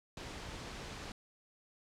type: noise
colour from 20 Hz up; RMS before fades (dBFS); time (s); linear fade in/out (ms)
pink; -45; 0.17-1.12; 2
effects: low-pass 6000 Hz 12 dB/octave